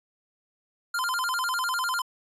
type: tone with vibrato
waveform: square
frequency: 1200 Hz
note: D6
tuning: 37 cents sharp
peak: -26 dBFS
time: 0.94-2.02 s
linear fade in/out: 5 ms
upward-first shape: square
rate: 10 Hz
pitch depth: 270 cents each way
effects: resampled to 32000 Hz